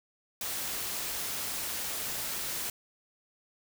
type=noise; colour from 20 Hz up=white; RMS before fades=-35 dBFS; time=0.41-2.7 s; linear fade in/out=2 ms; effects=none